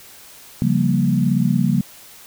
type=chord; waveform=sine; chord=G half-diminished seventh; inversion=second; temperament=equal; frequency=138.59 / 174.61 / 196 / 233.1 Hz; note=Db3 / F3 / G3 / Bb3; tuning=0 / 0 / 0 / 0 cents; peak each=-20 dBFS; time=0.62-1.81 s; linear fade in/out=0 ms; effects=white hiss -43 dBFS RMS until 2.26 s